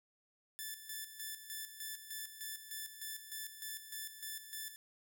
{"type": "tone with tremolo", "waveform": "5% pulse", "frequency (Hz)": 1752, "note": "A6", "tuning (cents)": -8, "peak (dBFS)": -31, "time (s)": [0.59, 4.76], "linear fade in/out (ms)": 0, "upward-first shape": "square", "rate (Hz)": 3.3, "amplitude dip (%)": 65, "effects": []}